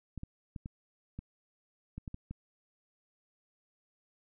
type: clicks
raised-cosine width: 5 ms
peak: -28 dBFS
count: 9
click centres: 0.177 / 0.234 / 0.562 / 0.659 / 1.19 / 1.98 / 2.078 / 2.144 / 2.31 s
effects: none